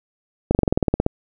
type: slowing click train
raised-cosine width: 2 ms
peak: -3 dBFS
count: 12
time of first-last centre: 0.51-1.064 s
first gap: 39 ms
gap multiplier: 1.05
effects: none